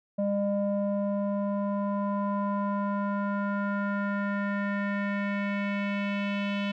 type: tone with low-pass filter sweep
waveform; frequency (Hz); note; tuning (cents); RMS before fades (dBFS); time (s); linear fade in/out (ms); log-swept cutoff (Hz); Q
square; 201.5; G3; +48; -29; 0.18-6.72; 10; 590 to 2900; 3.3
effects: none